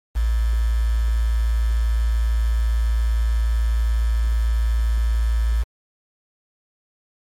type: tone with quantisation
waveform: sine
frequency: 56.5 Hz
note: A1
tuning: 47 cents sharp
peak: -16 dBFS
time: 0.15-5.64 s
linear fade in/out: 20 ms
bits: 6
effects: MP3 64 kbps